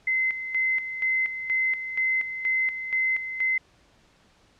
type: tone with tremolo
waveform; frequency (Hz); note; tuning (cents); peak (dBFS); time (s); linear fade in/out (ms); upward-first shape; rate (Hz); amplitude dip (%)
sine; 2058; C7; -29; -21; 0.07-3.58; 5; square; 2.1; 65
effects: pink hiss -60 dBFS RMS until 4.59 s + low-pass 6000 Hz 12 dB/octave